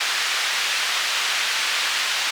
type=band-pass noise; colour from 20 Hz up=pink; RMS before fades=-23 dBFS; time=0-2.31 s; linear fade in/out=10 ms; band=1700 to 4800 Hz; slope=12 dB/octave; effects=none